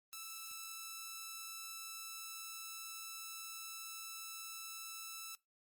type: tone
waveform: 5% pulse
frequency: 1319 Hz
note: E6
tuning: 1 cent sharp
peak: -34 dBFS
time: 0.13-5.35 s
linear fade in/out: 0 ms
effects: noise-tail reverb RT60 0.2 s tail -21 dB re dry + Opus 24 kbps